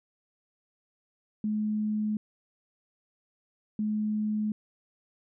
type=tone pair in turn; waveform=sine; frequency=213 / 213 Hz; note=G#3 / G#3; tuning=+44 / +44 cents; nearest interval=unison; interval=0 cents; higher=neither; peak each=-26 dBFS; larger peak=neither; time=1.44-2.17 / 3.79-4.52 s; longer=neither; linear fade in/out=2 ms; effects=none